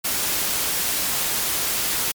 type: noise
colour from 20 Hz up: white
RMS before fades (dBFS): -23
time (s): 0.04-2.12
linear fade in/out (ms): 10
effects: MP3 96 kbps